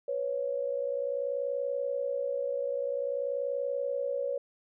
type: tone pair together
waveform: sine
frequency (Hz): 493.9 / 554.4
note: B4 / C#5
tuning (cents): 0 / 0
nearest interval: major second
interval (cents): 200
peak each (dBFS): -33 / -31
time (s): 0.08-4.38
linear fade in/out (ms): 5
effects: none